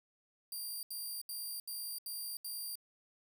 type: tone bursts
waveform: 5% pulse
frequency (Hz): 4739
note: D8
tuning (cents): +15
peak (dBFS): -33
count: 6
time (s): 0.52-2.755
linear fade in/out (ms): 2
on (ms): 310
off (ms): 75
effects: none